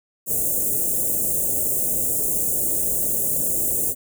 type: band-stop noise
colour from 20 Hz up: white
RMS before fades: -22 dBFS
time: 0.26-3.95 s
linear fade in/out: 50 ms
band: 640 to 7200 Hz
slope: 48 dB/octave
effects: none